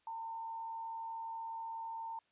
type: tone with frequency modulation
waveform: sine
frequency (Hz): 908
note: A#5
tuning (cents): -46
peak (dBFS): -40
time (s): 0.07-2.19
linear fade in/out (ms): 2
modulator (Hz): 84.6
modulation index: 0.3
effects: white hiss -75 dBFS RMS until 2.31 s + resampled to 8000 Hz